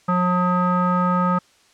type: tone with low-pass filter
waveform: square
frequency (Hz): 180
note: F#3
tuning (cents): -47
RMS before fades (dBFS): -19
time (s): 0.08-1.39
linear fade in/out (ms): 10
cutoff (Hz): 1200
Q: 8
effects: white hiss -56 dBFS RMS until 1.73 s + low-pass 7000 Hz 12 dB/octave